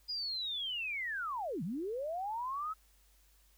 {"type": "linear two-way sweep", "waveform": "sine", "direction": "down then up", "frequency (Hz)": [4978, 146.83, 1309], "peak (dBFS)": -35, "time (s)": [0.08, 2.74], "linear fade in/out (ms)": 20, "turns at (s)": 1.63, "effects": ["added 50 Hz sine -65 dBFS peak until 3.57 s", "white hiss -69 dBFS RMS until 3.57 s"]}